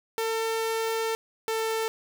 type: tone pair in turn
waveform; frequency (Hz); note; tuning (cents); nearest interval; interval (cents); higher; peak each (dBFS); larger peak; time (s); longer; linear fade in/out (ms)
sawtooth; 449.3 / 445.7; A4 / A4; +36 / +22; unison; 14; first; -22 / -22; neither; 0.18-1.15 / 1.48-1.88; first; 0
effects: none